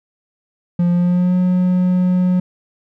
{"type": "tone with pitch glide", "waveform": "triangle", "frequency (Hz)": [174.61, 181.6], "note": ["F3", "F#3"], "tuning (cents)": [0, -32], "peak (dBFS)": -10, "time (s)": [0.79, 2.4], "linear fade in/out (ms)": 5, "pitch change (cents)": 68, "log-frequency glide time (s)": [0.91, 1.36], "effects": []}